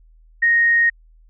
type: tone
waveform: sine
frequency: 1864.7 Hz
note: A#6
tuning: in tune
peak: -12 dBFS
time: 0.42-0.9 s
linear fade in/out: 10 ms
effects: added 40 Hz sine -47 dBFS peak until 1.29 s